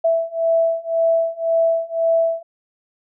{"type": "beating tone pair", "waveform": "sine", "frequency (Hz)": [659.3, 661.2], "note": ["E5", "E5"], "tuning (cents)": [0, 5], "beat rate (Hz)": 1.9, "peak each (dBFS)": [-19, -18], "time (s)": [0.04, 2.43], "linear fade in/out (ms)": 10, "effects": []}